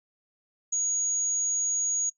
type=tone; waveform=sine; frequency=6700 Hz; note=G#8; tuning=14 cents sharp; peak=-24 dBFS; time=0.72-2.1 s; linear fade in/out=10 ms; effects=noise-tail reverb RT60 0.1 s tail -18 dB re dry